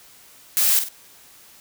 blue noise with echo, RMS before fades -18 dBFS, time 0.57-0.79 s, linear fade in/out 0 ms, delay 48 ms, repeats 2, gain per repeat -8 dB, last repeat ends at 0.886 s, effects white hiss -49 dBFS RMS until 1.6 s

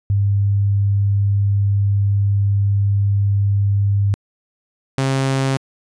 sine / sawtooth tone pair in turn, 100.3 / 134.31 Hz, G2 / C3, +40 / +46 cents, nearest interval perfect fourth, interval 506 cents, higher second, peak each -13 / -12 dBFS, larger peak second, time 0.1-4.14 / 4.98-5.57 s, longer first, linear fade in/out 0 ms, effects resampled to 22050 Hz

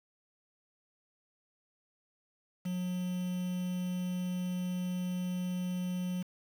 triangle tone with quantisation, 180.8 Hz, F#3, 40 cents flat, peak -30 dBFS, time 2.65-6.23 s, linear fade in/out 10 ms, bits 8, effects none

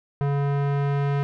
square tone with low-pass filter sweep, 141.5 Hz, C#3, 36 cents sharp, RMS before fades -23 dBFS, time 0.21-1.23 s, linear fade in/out 0 ms, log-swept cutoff 1300 to 2100 Hz, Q 0.77, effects none

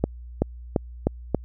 accelerating click train, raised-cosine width 2 ms, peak -6 dBFS, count 5, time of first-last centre 0.04-1.347 s, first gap 380 ms, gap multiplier 0.9, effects added 60 Hz sine -37 dBFS peak until 1.44 s

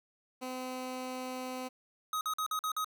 15% pulse tone, 255.8 Hz, C4, 39 cents flat, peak -31 dBFS, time 0.41-1.69 s, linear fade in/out 20 ms
square tone bursts, 1261 Hz, D#6, 23 cents sharp, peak -32 dBFS, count 6, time 2.13-2.845 s, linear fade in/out 2 ms, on 80 ms, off 47 ms
effects none

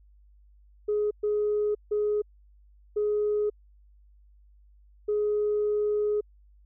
sine tone bursts at uneven times, 418.7 Hz, G#4, 14 cents sharp, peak -22 dBFS, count 5, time 0.88-1.11 / 1.23-1.75 / 1.91-2.22 / 2.96-3.5 / 5.08-6.21 s, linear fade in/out 10 ms, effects tanh soft clip ceiling -19 dBFS + added 50 Hz sine -54 dBFS peak until 6.65 s

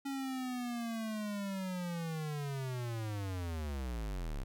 square linear sweep, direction down, 277.2 to 30.87 Hz, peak -37 dBFS, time 0.05-4.44 s, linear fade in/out 10 ms, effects none

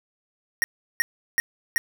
square tone bursts, 1870 Hz, A#6, 5 cents sharp, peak -19 dBFS, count 4, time 0.62-1.78 s, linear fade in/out 0 ms, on 20 ms, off 360 ms, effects none

